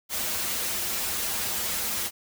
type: noise with comb filter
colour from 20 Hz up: white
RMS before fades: -29 dBFS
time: 0.09-2.11 s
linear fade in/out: 50 ms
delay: 7 ms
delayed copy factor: -0.8
effects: none